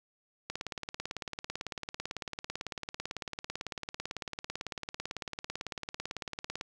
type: click train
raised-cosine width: 0.2 ms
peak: -19 dBFS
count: 111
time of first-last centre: 0.5-6.611 s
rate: 18 Hz
effects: none